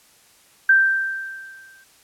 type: tone with exponential decay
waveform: sine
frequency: 1568 Hz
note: G6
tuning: in tune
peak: -9 dBFS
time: 0.69-1.84 s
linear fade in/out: 5 ms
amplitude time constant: 250 ms
effects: white hiss -54 dBFS RMS until 2.03 s + low-pass 12000 Hz 12 dB/octave